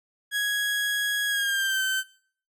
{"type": "tone with pitch glide", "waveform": "30% pulse", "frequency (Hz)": [1661.2, 1541], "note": ["G#6", "G6"], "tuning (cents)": [0, -30], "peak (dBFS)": -21, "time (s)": [0.31, 2.04], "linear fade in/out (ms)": 50, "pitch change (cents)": -130, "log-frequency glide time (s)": [1.27, 1.82], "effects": ["noise-tail reverb RT60 0.5 s tail -19 dB re dry", "AAC 64 kbps"]}